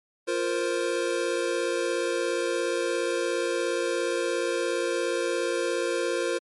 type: chord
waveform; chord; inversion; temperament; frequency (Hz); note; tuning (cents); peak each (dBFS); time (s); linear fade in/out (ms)
square; F suspended fourth; none; equal; 349.2 / 466.2 / 523.3; F4 / Bb4 / C5; 0 / 0 / 0; -30; 0.27-6.39; 20
effects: MP3 48 kbps